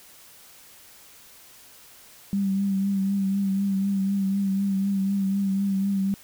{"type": "tone with vibrato", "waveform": "sine", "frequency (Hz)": 196, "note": "G3", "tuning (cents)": 0, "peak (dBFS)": -21, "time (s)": [2.33, 6.14], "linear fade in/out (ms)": 0, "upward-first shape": "triangle", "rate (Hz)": 4, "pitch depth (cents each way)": 38, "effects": ["white hiss -50 dBFS RMS until 6.23 s"]}